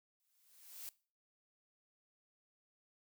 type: noise with exponential growth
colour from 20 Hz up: blue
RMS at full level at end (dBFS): -45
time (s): 0.2-0.89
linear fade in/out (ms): 0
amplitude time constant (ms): 150
effects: noise-tail reverb RT60 0.4 s tail -21 dB re dry